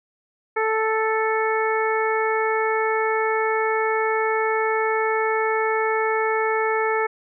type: harmonic tone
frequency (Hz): 440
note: A4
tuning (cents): 0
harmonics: 1 / 2 / 3 / 4 / 5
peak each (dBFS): -22 / -25 / -27 / -28 / -29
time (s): 0.56-7.07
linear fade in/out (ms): 10
effects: none